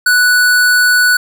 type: tone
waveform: square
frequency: 1480 Hz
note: F#6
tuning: in tune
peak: -8 dBFS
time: 0.06-1.17 s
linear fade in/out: 5 ms
effects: none

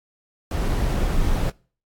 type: noise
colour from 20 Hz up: brown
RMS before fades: -21 dBFS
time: 0.51-1.5 s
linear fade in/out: 2 ms
effects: noise-tail reverb RT60 0.4 s tail -23 dB re dry + AAC 64 kbps

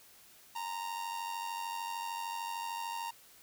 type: tone with amplitude modulation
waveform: 45% pulse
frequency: 927 Hz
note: A#5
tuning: 10 cents flat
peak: -34 dBFS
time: 0.55-3.11 s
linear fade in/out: 10 ms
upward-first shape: sine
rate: 93.3 Hz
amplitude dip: 60%
effects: white hiss -59 dBFS RMS until 3.42 s

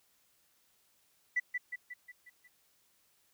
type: tone with echo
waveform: sine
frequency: 1975.5 Hz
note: B6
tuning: in tune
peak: -26 dBFS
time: 1.36-1.4 s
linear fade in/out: 10 ms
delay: 180 ms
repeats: 6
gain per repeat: -5 dB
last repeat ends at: 2.48 s
effects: tanh soft clip ceiling -22 dBFS + white hiss -71 dBFS RMS until 3.33 s

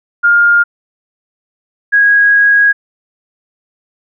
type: tone pair in turn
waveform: sine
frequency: 1411 / 1649 Hz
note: F6 / G#6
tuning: +17 / -13 cents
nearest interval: minor third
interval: 270 cents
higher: second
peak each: -5 dBFS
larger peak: neither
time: 0.23-0.64 / 1.92-2.73 s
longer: second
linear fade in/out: 20 ms
effects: none

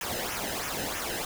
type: noise with flanger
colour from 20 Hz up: pink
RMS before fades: -33 dBFS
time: 0.01-1.25 s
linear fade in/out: 2 ms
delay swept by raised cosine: 0.23 to 0.9 ms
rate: 3.1 Hz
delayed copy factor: -0.7
effects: none

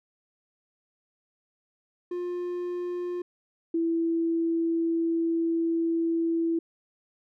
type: tone pair in turn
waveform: triangle / sine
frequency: 354.1 / 331.6 Hz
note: F4 / E4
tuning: +24 / +10 cents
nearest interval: minor second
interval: 114 cents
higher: first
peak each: -27 / -23 dBFS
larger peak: second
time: 2.11-3.22 / 3.74-6.59 s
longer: second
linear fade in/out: 5 ms
effects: none

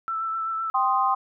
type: tone with vibrato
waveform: sine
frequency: 1327 Hz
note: E6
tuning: 11 cents sharp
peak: -25 dBFS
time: 0.08-0.7 s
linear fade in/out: 0 ms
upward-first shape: sine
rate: 7.8 Hz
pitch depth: 18 cents each way
type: chord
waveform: sine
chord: C minor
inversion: second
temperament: equal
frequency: 784 / 1046.5 / 1244.5 Hz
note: G5 / C6 / Eb6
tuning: 0 / 0 / 0 cents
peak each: -24 / -22 / -25 dBFS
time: 0.74-1.15 s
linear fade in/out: 10 ms
effects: none

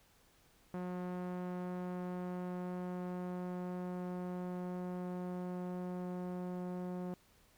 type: tone with low-pass filter sweep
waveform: sawtooth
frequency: 180.2 Hz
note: F#3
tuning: 45 cents flat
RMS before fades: -41 dBFS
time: 0.74-7.14 s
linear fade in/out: 0 ms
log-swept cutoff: 1300 to 820 Hz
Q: 0.75
effects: pink hiss -68 dBFS RMS until 7.57 s

